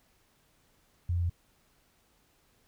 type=tone with pitch steps; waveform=sine; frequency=87.31 / 86.76 / 86.21 Hz; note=F2 / F2 / F2; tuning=0 / -11 / -22 cents; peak=-26 dBFS; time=1.09-1.297 s; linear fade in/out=5 ms; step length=69 ms; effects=pink hiss -68 dBFS RMS until 2.67 s